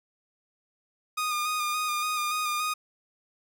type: tone with vibrato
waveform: sawtooth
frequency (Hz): 1226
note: D#6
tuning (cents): -26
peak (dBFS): -23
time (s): 1.17-2.74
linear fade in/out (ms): 10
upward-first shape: square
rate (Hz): 3.5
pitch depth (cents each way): 21
effects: none